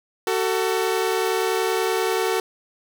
sawtooth tone pair together, 376 / 446.5 Hz, F#4 / A4, +28 / +25 cents, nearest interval minor third, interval 297 cents, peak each -19 dBFS, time 0.27-2.4 s, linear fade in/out 2 ms, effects none

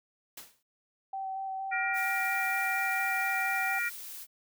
white noise with exponential decay, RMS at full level -41 dBFS, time 0.37-0.63 s, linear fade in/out 5 ms, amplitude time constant 56 ms
sine tone with vibrato, 770 Hz, G5, 31 cents flat, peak -33 dBFS, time 1.13-3.79 s, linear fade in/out 5 ms, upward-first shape square, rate 4.3 Hz, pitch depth 10 cents each way
harmonic tone, 473.4 Hz, A#4, 27 cents sharp, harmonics 3 / 4 / 5, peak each -33 / -33 / -33 dBFS, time 1.71-3.9 s, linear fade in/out 20 ms
blue noise, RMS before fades -43 dBFS, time 1.93-4.27 s, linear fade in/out 50 ms
effects none

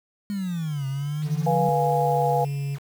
sine exponential two-way sweep, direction down then up, 207.5 to 133.8 to 184 Hz, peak -25 dBFS, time 0.3-1.69 s, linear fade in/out 0 ms, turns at 0.87 s
triangle tone with pitch glide, 146.83 to 140.2 Hz, D3 to C#3, 0 to +20 cents, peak -23 dBFS, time 1.22-2.79 s, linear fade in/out 50 ms, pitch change -80 cents, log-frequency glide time 1.94-2.6 s
sine chord, F diminished, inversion second, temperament equal with one note detuned, 487.6 / 698.5 / 830.6 Hz, Cb5 / F5 / Ab5, -22 / 0 / 0 cents, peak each -24 dBFS, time 1.46-2.45 s, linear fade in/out 10 ms
effects 7-bit

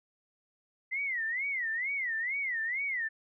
sine tone with vibrato, 2004 Hz, B6, 25 cents sharp, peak -30 dBFS, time 0.91-3.09 s, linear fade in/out 20 ms, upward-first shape sine, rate 2.2 Hz, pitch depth 210 cents each way, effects none

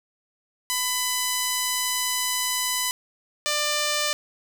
5% pulse tone pair in turn, 1001 / 595.2 Hz, B5 / D5, +23 / +23 cents, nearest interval major sixth, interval 900 cents, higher first, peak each -11 dBFS, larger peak neither, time 0.7-2.91 / 3.46-4.13 s, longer first, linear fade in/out 0 ms, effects 7-bit

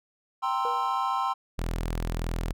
triangle chord, C dominant seventh, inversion second, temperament equal, 784 / 932.3 / 1046.5 / 1318.5 Hz, G5 / Bb5 / C6 / E6, 0 / 0 / 0 / 0 cents, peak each -29 / -31 / -26 / -31 dBFS, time 0.42-1.34 s, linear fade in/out 20 ms
triangle tone with exponential decay, 480 Hz, B4, 49 cents flat, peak -28 dBFS, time 0.65-1.04 s, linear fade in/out 1 ms, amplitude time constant 83 ms
sawtooth tone, 41.52 Hz, E1, 13 cents sharp, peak -24 dBFS, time 1.58-2.53 s, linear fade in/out 10 ms
effects none

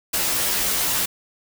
white noise with comb filter, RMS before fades -22 dBFS, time 0.13-1.06 s, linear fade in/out 10 ms, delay 13 ms, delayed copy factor -0.85, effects none

